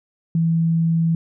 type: tone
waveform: sine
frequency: 164.81 Hz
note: E3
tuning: in tune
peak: -15 dBFS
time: 0.35-1.15 s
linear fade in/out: 2 ms
effects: none